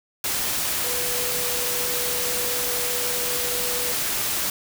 sine tone in noise, 490.2 Hz, B4, 13 cents flat, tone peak -32 dBFS, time 0.84-3.92 s, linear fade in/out 2 ms, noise white, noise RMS -25 dBFS, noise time 0.24-4.5 s, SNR -10 dB, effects none

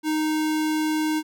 square tone, 310 Hz, D#4, 6 cents flat, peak -22 dBFS, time 0.03-1.23 s, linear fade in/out 50 ms, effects none

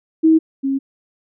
sine tone pair in turn, 320 / 271.5 Hz, D#4 / C#4, +49 / -36 cents, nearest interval minor third, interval 285 cents, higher first, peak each -8 / -16 dBFS, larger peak first, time 0.23-0.39 / 0.63-0.79 s, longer neither, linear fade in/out 20 ms, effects none

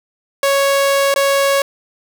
sawtooth tone with dropouts, 554.4 Hz, C#5, in tune, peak -8 dBFS, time 0.43-1.62 s, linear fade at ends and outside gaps 2 ms, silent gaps 1.141-1.16 s, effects none

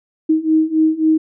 sine beating tone pair, 313.6 / 317.3 Hz, D#4 / D#4, +14 / +34 cents, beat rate 3.7 Hz, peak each -16 / -14 dBFS, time 0.29-1.18 s, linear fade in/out 10 ms, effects none

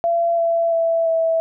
sine tone with pitch steps, 679 / 670.8 / 662.7 / 654.7 Hz, F5 / E5 / E5 / E5, -49 / +30 / +9 / -12 cents, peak -15 dBFS, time 0.04-1.4 s, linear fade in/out 0 ms, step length 340 ms, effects none

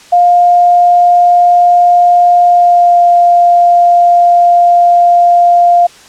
sine tone with pitch glide, 705 to 698.5 Hz, F5 to F5, +16 to 0 cents, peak -3 dBFS, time 0.12-5.87 s, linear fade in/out 10 ms, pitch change -16 cents, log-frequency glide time 2.44-3.03 s, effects white hiss -37 dBFS RMS until 6.08 s + low-pass 7000 Hz 12 dB/octave

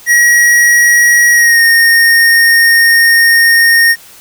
square tone with pitch glide, 1906 to 1846.4 Hz, A#6 to A#6, +38 to -17 cents, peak -5 dBFS, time 0.06-3.96 s, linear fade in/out 50 ms, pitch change -55 cents, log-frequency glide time 1.32-1.63 s, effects white hiss -37 dBFS RMS until 4.2 s

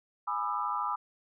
sine chord, E dominant seventh, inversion first, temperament equal with one note detuned, 830.6 / 987.8 / 1205.6 / 1318.5 Hz, G#5 / B5 / D6 / E6, 0 / 0 / +45 / 0 cents, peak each -37 / -34 / -33 / -37 dBFS, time 0.27-0.96 s, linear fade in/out 10 ms, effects none

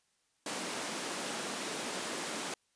pink high-pass noise, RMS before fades -38 dBFS, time 0.46-2.54 s, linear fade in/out 2 ms, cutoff 210 Hz, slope 24 dB/octave, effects white hiss -75 dBFS RMS until 2.75 s + resampled to 22050 Hz

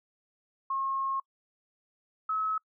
sine tone pair in turn, 1080 / 1288.4 Hz, C#6 / E6, -45 / -40 cents, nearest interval minor third, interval 305 cents, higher second, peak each -28 / -27 dBFS, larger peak second, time 0.7-1.2 / 2.29-2.58 s, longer first, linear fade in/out 5 ms, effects noise-tail reverb RT60 0.1 s tail -26 dB re dry

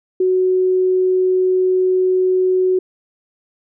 sine tone, 370.6 Hz, F#4, 3 cents sharp, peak -12 dBFS, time 0.2-2.79 s, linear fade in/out 5 ms, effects none

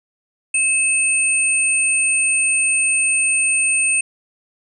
sine tone pair together, 2600 / 8745 Hz, E7 / C#9, -24 / -25 cents, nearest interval octave + major sixth, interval 2099 cents, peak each -17 dBFS, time 0.54-4.01 s, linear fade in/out 5 ms, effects none

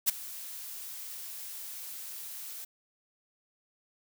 blue noise with ADSR envelope, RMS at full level -22 dBFS, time 0.06-2.65 s, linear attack 29 ms, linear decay 12 ms, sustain -20 dB, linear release 9 ms, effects none

